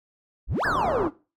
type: exponential two-way sweep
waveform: triangle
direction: up then down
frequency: 32.7 to 1766 to 268.7 Hz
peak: -21 dBFS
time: 0.47-1.11 s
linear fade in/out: 50 ms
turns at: 0.65 s
type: low-pass noise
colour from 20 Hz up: white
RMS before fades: -28 dBFS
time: 0.64-1.09 s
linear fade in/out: 20 ms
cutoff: 1300 Hz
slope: 48 dB/octave
effects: noise-tail reverb RT60 0.3 s tail -18 dB re dry